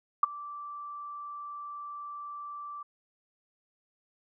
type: tone with ADSR envelope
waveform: sine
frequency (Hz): 1168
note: D6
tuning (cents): -10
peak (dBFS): -15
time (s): 0.23-2.83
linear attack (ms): 4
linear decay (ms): 15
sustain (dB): -23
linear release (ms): 7
effects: none